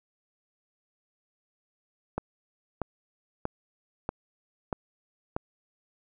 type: click train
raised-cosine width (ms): 1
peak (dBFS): -15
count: 6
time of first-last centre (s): 2.18-5.365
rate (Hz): 1.57
effects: none